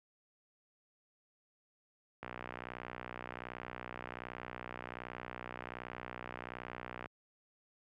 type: click train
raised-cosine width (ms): 0.5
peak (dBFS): -27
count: 297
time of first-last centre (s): 2.23-7.059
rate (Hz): 61.3
effects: high-pass 80 Hz 12 dB/octave